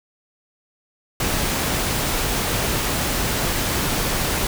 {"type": "noise", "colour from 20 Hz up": "pink", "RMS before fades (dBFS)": -22, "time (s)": [1.2, 4.47], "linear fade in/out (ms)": 2, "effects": []}